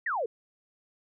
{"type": "exponential sweep", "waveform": "sine", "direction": "down", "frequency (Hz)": [1984, 418.6], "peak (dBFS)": -27, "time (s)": [0.06, 0.26], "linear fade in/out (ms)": 5, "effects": []}